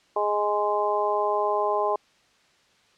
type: harmonic tone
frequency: 207.7 Hz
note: G#3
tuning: in tune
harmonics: 2 / 3 / 4 / 5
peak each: -27 / -27 / -27 / -27 dBFS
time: 0.16-1.96 s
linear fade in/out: 5 ms
effects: white hiss -61 dBFS RMS until 2.97 s + low-pass 5000 Hz 12 dB/octave